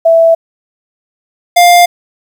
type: tone pair in turn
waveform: sine / square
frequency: 660 / 701.8 Hz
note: E5 / F5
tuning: +2 / +8 cents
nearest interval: minor second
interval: 106 cents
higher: second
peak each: -3 dBFS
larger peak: neither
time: 0.05-0.35 / 1.56-1.86 s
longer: neither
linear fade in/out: 10 ms
effects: 7-bit